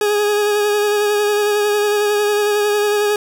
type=tone with vibrato; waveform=40% pulse; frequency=415.3 Hz; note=G#4; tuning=in tune; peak=-13 dBFS; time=0.01-3.16 s; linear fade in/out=2 ms; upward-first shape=sine; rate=11 Hz; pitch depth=21 cents each way; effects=none